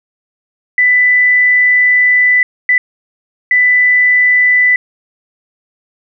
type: tone bursts at uneven times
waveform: sine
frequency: 1990 Hz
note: B6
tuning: 13 cents sharp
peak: -6 dBFS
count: 3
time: 0.78-2.43 / 2.69-2.78 / 3.51-4.76 s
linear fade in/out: 2 ms
effects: none